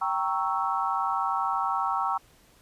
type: chord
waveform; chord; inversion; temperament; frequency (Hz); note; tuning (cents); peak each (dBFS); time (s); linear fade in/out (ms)
sine; G diminished seventh; none; equal with one note detuned; 780.4 / 932.3 / 1108.7 / 1318.5; G5 / Bb5 / Db6 / Fb6; -8 / 0 / 0 / 0; -30; 0.01-2.18; 10
effects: pink hiss -59 dBFS RMS until 2.61 s + resampled to 32000 Hz